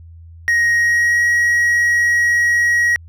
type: tone with pitch glide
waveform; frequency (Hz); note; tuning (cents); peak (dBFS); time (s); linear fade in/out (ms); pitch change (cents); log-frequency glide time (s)
triangle; 1880 to 1901.8; A#6 to A#6; +14 to +34; -10; 0.48-2.96; 0; +20; 0.74-1.22
effects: added 83 Hz sine -36 dBFS peak until 3.08 s